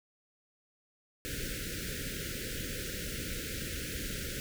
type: band-stop noise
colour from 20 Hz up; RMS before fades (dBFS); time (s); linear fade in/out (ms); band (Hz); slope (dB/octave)
pink; -38; 1.25-4.4; 0; 560 to 1400; 96
effects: none